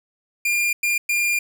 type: tone bursts at uneven times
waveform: 45% pulse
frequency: 2404 Hz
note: D7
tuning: 40 cents sharp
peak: -18 dBFS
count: 3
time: 0.45-0.73 / 0.83-0.98 / 1.09-1.39 s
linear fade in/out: 5 ms
effects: none